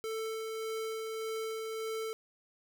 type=tone with tremolo; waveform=square; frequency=443.2 Hz; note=A4; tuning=13 cents sharp; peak=-35 dBFS; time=0.04-2.13 s; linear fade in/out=0 ms; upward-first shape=sine; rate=1.7 Hz; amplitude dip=25%; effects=none